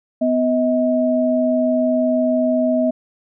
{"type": "tone pair together", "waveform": "sine", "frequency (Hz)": [250.1, 636], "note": ["B3", "D#5"], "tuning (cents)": [22, 38], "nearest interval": "octave + major third", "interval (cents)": 1616, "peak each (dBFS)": -17, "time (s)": [0.21, 2.91], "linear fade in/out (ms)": 10, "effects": []}